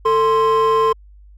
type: tone pair together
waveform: triangle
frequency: 444.9 / 1046.5 Hz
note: A4 / C6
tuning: +19 / 0 cents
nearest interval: octave + minor third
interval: 1481 cents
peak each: -12 dBFS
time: 0.05-0.93 s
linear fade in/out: 10 ms
effects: tanh soft clip ceiling -7 dBFS + added 50 Hz sine -41 dBFS peak until 1.37 s